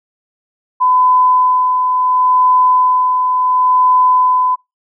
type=tone with tremolo; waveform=sine; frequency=1008 Hz; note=B5; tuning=35 cents sharp; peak=-7 dBFS; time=0.8-4.56 s; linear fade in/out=20 ms; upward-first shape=sine; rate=0.71 Hz; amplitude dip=40%; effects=noise-tail reverb RT60 0.2 s tail -25 dB re dry